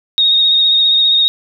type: tone with vibrato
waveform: sine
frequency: 3729 Hz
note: A#7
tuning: in tune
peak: -8 dBFS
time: 0.18-1.28 s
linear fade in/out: 0 ms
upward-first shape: sine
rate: 15 Hz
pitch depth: 26 cents each way
effects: none